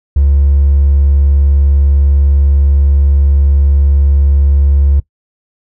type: tone with hard clipping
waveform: triangle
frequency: 70.1 Hz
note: C#2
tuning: 20 cents sharp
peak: -6 dBFS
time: 0.16-5 s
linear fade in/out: 5 ms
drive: 3 dB
effects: noise-tail reverb RT60 0.1 s tail -20 dB re dry